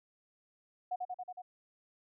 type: tone with echo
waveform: sine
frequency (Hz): 730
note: F#5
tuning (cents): -24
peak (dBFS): -32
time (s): 0.91-0.96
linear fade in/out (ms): 10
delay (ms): 92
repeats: 5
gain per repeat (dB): -2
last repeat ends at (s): 1.42
effects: none